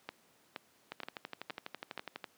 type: two click trains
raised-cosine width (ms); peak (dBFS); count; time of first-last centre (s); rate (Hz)
0.3; -24 / -23; 17 / 5; 0.92-2.242 / 0.09-1.977; 12.1 / 2.12
effects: pink hiss -67 dBFS RMS until 2.37 s + high-pass 200 Hz 12 dB/octave